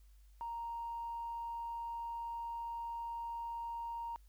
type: tone with tanh clipping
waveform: triangle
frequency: 932.3 Hz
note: A#5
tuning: in tune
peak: -39 dBFS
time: 0.41-4.16 s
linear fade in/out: 0 ms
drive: 4 dB
effects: added 50 Hz sine -58 dBFS peak until 4.28 s + white hiss -75 dBFS RMS until 4.28 s